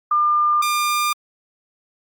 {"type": "tone pair in turn", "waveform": ["sine", "sawtooth"], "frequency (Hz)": [1200, 1200], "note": ["D6", "D6"], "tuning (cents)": [37, 37], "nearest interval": "unison", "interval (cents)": 0, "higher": "neither", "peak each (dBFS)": -14, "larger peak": "neither", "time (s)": [[0.11, 0.62], [0.62, 1.13]], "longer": "neither", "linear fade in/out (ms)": 5, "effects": ["Opus 48 kbps"]}